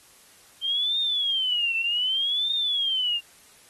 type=tone with vibrato; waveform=sine; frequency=3136 Hz; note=G7; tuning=in tune; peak=-22 dBFS; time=0.61-3.21 s; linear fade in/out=50 ms; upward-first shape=triangle; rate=0.65 Hz; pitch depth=280 cents each way; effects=white hiss -54 dBFS RMS until 3.69 s + AAC 32 kbps